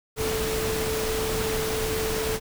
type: tone in noise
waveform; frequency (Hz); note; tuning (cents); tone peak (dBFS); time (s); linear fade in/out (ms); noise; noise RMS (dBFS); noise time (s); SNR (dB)
sine; 440; A4; 0; -27; 0.16-2.4; 50; pink; -29; 0.16-2.4; -1
effects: none